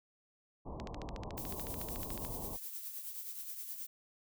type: low-pass noise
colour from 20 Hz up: pink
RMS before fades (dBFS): -44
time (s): 0.65-2.57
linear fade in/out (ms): 20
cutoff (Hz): 1100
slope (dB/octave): 96
type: click train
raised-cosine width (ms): 0.2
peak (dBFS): -28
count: 21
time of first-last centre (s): 0.8-2.249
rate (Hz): 13.8
type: noise with tremolo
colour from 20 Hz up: violet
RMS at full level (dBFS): -42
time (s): 1.37-3.87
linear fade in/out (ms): 10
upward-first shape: triangle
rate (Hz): 9.5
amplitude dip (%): 55
effects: none